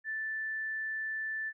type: tone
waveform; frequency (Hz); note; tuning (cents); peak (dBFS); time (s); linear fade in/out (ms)
sine; 1760; A6; 0; -33; 0.04-1.53; 50
effects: none